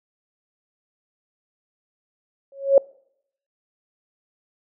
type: tone with exponential growth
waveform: sine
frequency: 550 Hz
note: C#5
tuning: 14 cents flat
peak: -6 dBFS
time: 2.52-2.78 s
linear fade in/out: 2 ms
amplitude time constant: 55 ms
effects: noise-tail reverb RT60 0.7 s tail -25 dB re dry